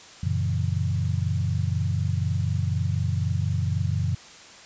sine chord, F# dominant seventh, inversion none, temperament equal, 92.5 / 116.54 / 138.59 / 164.81 Hz, F#2 / A#2 / C#3 / E3, 0 / 0 / 0 / 0 cents, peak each -25 / -28 / -29 / -31 dBFS, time 0.23-4.15 s, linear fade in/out 5 ms, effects white hiss -46 dBFS RMS until 4.65 s + resampled to 16000 Hz

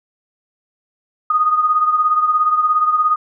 sine beating tone pair, 1237 / 1254 Hz, D#6 / D#6, -10 / +13 cents, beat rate 17 Hz, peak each -13 / -20 dBFS, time 1.3-3.16 s, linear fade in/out 5 ms, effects none

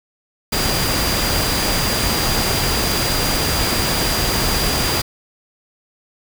sine tone in noise, 4791 Hz, D8, 34 cents sharp, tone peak -24 dBFS, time 0.52-5.02 s, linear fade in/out 10 ms, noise pink, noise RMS -19 dBFS, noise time 0.52-5.02 s, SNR -8 dB, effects none

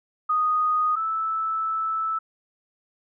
sine tone pair in turn, 1242 / 1313 Hz, D#6 / E6, -3 / -7 cents, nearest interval minor second, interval 96 cents, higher second, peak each -19 / -23 dBFS, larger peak first, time 0.29-0.96 / 0.96-2.19 s, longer second, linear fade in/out 10 ms, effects none

